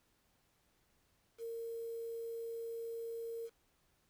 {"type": "tone with quantisation", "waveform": "sine", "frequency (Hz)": 460.1, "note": "A#4", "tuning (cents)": -23, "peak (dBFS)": -40, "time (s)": [1.38, 3.5], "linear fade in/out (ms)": 50, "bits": 10, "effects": ["pink hiss -75 dBFS RMS until 4.09 s"]}